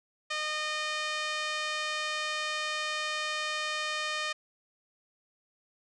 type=tone with band-pass filter; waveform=5% pulse; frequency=612 Hz; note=D#5; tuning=29 cents flat; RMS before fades=-33 dBFS; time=0.3-4.33 s; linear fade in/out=10 ms; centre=1600 Hz; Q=0.75; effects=resampled to 24000 Hz